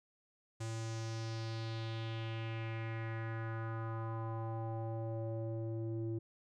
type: tone with low-pass filter sweep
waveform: square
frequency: 112.8 Hz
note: A2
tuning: 44 cents sharp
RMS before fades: -40 dBFS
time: 0.6-6.19 s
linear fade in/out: 10 ms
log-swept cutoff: 7700 to 350 Hz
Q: 2.9
effects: none